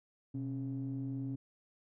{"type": "ring-modulated tone", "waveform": "triangle", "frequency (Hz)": 73.42, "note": "D2", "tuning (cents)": 0, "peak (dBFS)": -30, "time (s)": [0.34, 1.36], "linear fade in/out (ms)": 10, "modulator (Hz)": 199, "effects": ["tanh soft clip ceiling -28 dBFS"]}